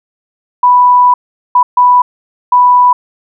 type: tone bursts at uneven times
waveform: sine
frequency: 987.8 Hz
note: B5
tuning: in tune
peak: -3 dBFS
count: 4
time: 0.63-1.14 / 1.55-1.63 / 1.77-2.02 / 2.52-2.93 s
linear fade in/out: 5 ms
effects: none